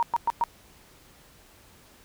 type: tone bursts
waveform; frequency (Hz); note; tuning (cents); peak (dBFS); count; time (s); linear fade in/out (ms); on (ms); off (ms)
sine; 938; A#5; +11; -20; 4; 0-0.438; 0; 27; 110
effects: pink hiss -55 dBFS RMS until 2.04 s